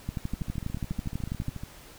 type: two click trains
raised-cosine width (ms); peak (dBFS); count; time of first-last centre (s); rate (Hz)
5; -24 / -18; 19 / 18; 0.34-1.635 / 0.09-1.483; 13.9 / 12.2
effects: pink hiss -50 dBFS RMS until 1.98 s